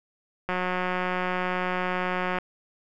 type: click train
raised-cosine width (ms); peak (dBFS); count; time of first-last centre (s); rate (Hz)
0.5; -13; 346; 0.49-2.386; 182
effects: none